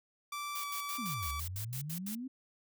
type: tone with vibrato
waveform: sawtooth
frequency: 1159 Hz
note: D6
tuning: 23 cents flat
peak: -34 dBFS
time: 0.32-1.4 s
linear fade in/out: 5 ms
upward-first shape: square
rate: 1.7 Hz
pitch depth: 12 cents each way
type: noise bursts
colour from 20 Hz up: blue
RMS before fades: -42 dBFS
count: 10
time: 0.55-2.152 s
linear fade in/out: 5 ms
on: 90 ms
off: 78 ms
type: exponential two-way sweep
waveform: sine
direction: down then up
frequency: 270.1 to 67.8 to 270.1 Hz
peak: -38 dBFS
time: 0.98-2.28 s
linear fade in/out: 10 ms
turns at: 1.3 s
effects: none